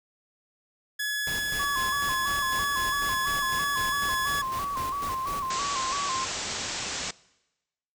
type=tone; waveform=sawtooth; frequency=1696 Hz; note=G#6; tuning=36 cents sharp; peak=-24 dBFS; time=0.99-4.42 s; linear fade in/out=10 ms
type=noise with tremolo; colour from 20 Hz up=pink; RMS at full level=-37 dBFS; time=1.27-5.5 s; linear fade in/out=0 ms; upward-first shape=square; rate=4 Hz; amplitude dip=55%
type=tone with vibrato; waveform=sine; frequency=1092 Hz; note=C#6; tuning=26 cents flat; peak=-28 dBFS; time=1.59-6.25 s; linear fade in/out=10 ms; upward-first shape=square; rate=3 Hz; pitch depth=66 cents each way
type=low-pass noise; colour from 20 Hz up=white; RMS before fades=-33 dBFS; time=5.5-7.11 s; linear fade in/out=5 ms; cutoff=7800 Hz; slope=96 dB/octave
effects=noise-tail reverb RT60 1.0 s tail -22 dB re dry